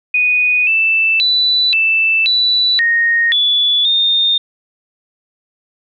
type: tone with pitch steps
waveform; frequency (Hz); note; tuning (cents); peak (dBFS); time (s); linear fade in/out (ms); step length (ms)
sine; 2480 / 2648 / 3975 / 2647 / 3961 / 1860 / 3439 / 3648; D#7 / E7 / B7 / E7 / B7 / A#6 / A7 / A#7; -6 / +7 / +10 / +7 / +4 / -4 / -40 / -38; -10; 0.14-4.38; 5; 530
effects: none